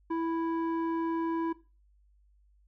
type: tone with low-pass filter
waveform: square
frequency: 329.6 Hz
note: E4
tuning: in tune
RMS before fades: -31 dBFS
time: 0.1-1.53 s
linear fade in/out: 10 ms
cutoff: 1100 Hz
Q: 1.3
effects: noise-tail reverb RT60 0.3 s tail -17 dB re dry + added 50 Hz sine -61 dBFS peak until 2.67 s